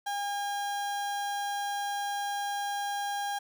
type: tone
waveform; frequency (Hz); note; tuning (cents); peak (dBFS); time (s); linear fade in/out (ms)
35% pulse; 810; G#5; -43; -29; 0.06-3.39; 10
effects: none